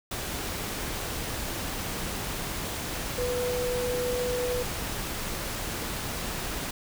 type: tone in noise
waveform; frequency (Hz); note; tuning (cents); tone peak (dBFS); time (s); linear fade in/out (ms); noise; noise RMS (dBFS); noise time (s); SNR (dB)
sine; 493.9; B4; 0; -27; 3.18-4.63; 5; pink; -33; 0.11-6.71; +3
effects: none